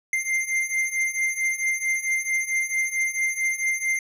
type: beating tone pair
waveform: square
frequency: 2093 / 2097.5 Hz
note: C7 / C7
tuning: 0 / +4 cents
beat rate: 4.5 Hz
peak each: -28 / -25 dBFS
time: 0.13-3.99 s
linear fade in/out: 2 ms
effects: low-pass 12000 Hz 12 dB/octave